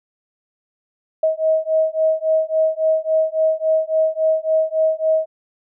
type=beating tone pair; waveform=sine; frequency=633 / 636.6 Hz; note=D#5 / D#5; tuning=+30 / +39 cents; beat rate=3.6 Hz; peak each=-18 dBFS; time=1.23-5.26 s; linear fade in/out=5 ms; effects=none